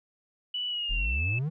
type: tone with pitch glide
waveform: sine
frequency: 2960 to 2622 Hz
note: F#7 to E7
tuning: 0 to -10 cents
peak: -29 dBFS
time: 0.54-1.39 s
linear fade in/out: 5 ms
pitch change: -210 cents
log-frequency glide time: 0.68-1.21 s
type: exponential sweep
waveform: triangle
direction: up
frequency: 35 to 166.5 Hz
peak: -25 dBFS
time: 0.89-1.5 s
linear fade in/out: 20 ms
effects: none